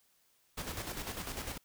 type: noise with tremolo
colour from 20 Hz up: pink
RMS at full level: -39 dBFS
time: 0.57-1.58 s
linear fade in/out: 10 ms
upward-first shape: square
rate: 10 Hz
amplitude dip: 50%
effects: white hiss -71 dBFS RMS until 1.64 s